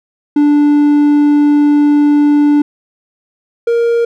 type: tone pair in turn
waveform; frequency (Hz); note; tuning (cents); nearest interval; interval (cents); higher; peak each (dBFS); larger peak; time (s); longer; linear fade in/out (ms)
triangle; 292.9 / 468; D4 / A#4; -5 / +7; minor sixth; 812; second; -4 / -7; first; 0.36-2.62 / 3.67-4.05; first; 5
effects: none